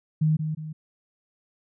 sine tone with echo, 155.56 Hz, D#3, in tune, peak -18 dBFS, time 0.21-0.37 s, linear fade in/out 10 ms, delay 180 ms, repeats 2, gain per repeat -7 dB, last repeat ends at 0.73 s, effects none

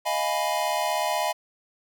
square chord, F half-diminished seventh, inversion third, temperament equal, 622.3 / 698.5 / 830.6 / 987.8 Hz, Eb5 / F5 / Ab5 / Cb6, 0 / 0 / 0 / 0 cents, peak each -30 dBFS, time 0.05-1.33 s, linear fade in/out 20 ms, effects none

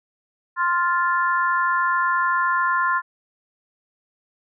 sine chord, F major, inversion second, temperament just, 1047.7 / 1396.9 / 1746.1 Hz, C6 / F6 / A6, +2 / 0 / -14 cents, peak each -20 / -23 / -25 dBFS, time 0.56-3.02 s, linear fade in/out 50 ms, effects none

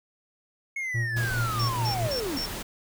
triangle linear sweep, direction down, 2193 to 246.4 Hz, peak -27 dBFS, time 0.76-2.38 s, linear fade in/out 5 ms
triangle tone with tremolo, 116.54 Hz, A#2, in tune, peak -22 dBFS, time 0.94-2.08 s, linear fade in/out 10 ms, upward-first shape sine, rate 4.7 Hz, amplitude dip 70%
pink noise, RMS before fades -35 dBFS, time 1.16-2.63 s, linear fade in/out 10 ms
sine tone bursts, 5440 Hz, F8, 46 cents flat, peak -29 dBFS, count 4, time 1.59-2.462 s, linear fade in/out 10 ms, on 98 ms, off 160 ms
effects none

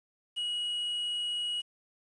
triangle tone with quantisation, 2906 Hz, F#7, 32 cents flat, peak -29 dBFS, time 0.36-1.62 s, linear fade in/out 20 ms, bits 9, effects resampled to 24000 Hz

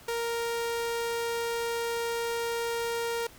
sawtooth tone, 466.2 Hz, A#4, in tune, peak -25 dBFS, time 0.08-3.27 s, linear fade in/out 5 ms, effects pink hiss -52 dBFS RMS until 3.38 s

